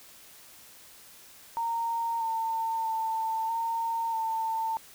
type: tone with pitch steps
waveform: sine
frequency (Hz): 923 / 902 / 893 / 915 / 896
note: A#5 / A5 / A5 / A#5 / A5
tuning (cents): -17 / +43 / +25 / -32 / +31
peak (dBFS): -27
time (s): 1.57-4.77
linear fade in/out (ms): 0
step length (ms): 640
effects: white hiss -52 dBFS RMS until 4.94 s